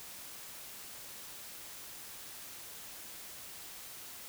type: silence
effects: white hiss -48 dBFS RMS until 4.28 s